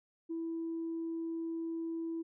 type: tone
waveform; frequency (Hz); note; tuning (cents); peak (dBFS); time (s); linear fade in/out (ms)
sine; 329.6; E4; 0; -34; 0.29-2.23; 20
effects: tanh soft clip ceiling -31 dBFS

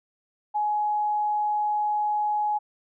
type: tone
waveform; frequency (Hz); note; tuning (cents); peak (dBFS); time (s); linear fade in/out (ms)
sine; 840; G#5; +19; -22; 0.54-2.59; 20
effects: none

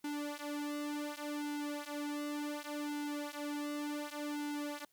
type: tone with flanger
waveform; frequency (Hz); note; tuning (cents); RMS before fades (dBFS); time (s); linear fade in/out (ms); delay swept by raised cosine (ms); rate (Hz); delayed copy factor
sawtooth; 293.7; D4; 0; -40; 0.04-4.85; 5; 1.6 to 5.6; 0.68; -0.95
effects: white hiss -74 dBFS RMS until 4.92 s

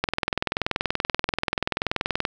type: click train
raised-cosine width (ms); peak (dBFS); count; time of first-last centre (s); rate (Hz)
0.3; -6; 47; 0.04-2.252; 20.8
effects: none

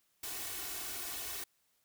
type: noise with comb filter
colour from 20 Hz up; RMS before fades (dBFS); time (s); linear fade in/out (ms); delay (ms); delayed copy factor
white; -41; 0.23-1.44; 5; 2.7; +0.75
effects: white hiss -75 dBFS RMS until 1.84 s

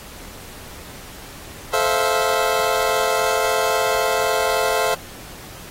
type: chord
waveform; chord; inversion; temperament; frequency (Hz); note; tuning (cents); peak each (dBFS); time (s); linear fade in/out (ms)
25% pulse; F major seventh; first; just; 436.5 / 523.8 / 654.8 / 698.5; A4 / C5 / E5 / F5; -14 / +2 / -12 / 0; -19; 1.73-4.95; 10
effects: pink hiss -39 dBFS RMS until 5.7 s + AAC 48 kbps

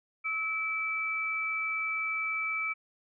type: tone pair together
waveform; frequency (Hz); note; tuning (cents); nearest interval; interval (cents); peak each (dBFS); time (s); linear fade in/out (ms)
sine; 1298 / 2313; E6 / D7; -27 / -27; minor seventh; 1000; -36 / -30; 0.24-2.74; 20
effects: none

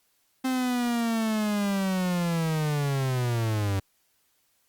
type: linear sweep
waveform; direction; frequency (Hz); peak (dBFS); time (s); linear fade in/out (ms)
45% pulse; down; 261.6 to 95.2; -24; 0.44-3.8; 10
effects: white hiss -69 dBFS RMS until 4.68 s + Opus 48 kbps

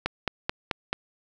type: click train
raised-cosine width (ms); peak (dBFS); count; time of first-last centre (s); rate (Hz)
0.3; -9; 5; 0.06-0.93; 4.6
effects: none

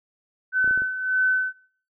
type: tone with tremolo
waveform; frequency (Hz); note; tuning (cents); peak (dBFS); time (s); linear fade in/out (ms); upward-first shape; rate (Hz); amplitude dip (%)
sine; 1516; F#6; +42; -17; 0.52-1.53; 50; sine; 1.7; 70
type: clicks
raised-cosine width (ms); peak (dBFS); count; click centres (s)
2; -26; 5; 0.644 / 0.677 / 0.71 / 0.776 / 0.82
effects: noise-tail reverb RT60 0.5 s tail -19 dB re dry

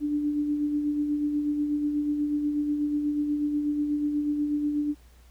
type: tone with tremolo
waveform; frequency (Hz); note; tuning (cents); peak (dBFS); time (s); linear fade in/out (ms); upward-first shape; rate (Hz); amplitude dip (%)
sine; 294.5; D4; +5; -22; 0-4.95; 50; sine; 8.2; 40
effects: added 60 Hz sine -51 dBFS peak until 5.3 s + pink hiss -61 dBFS RMS until 5.3 s

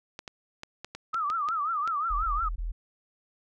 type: clicks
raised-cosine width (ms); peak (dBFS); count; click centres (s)
0.2; -21; 9; 0.191 / 0.278 / 0.634 / 0.846 / 0.95 / 1.144 / 1.301 / 1.487 / 1.876
type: tone with vibrato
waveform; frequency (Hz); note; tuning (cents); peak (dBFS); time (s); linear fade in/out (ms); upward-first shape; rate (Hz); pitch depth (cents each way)
sine; 1251; D#6; +9; -26; 1.13-2.49; 10; triangle; 5.6; 180
type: tone bursts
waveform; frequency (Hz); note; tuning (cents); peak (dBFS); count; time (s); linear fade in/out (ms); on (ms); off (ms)
sine; 41.2; E1; 0; -29; 4; 2.1-2.72; 10; 140; 20
effects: none

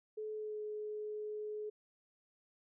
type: tone with pitch glide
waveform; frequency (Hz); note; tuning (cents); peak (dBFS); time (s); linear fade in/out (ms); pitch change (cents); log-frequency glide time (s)
sine; 430.2 to 424; A4 to G#4; -39 to +36; -39; 0.17-1.7; 10; -25; 0.34-0.6
effects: none

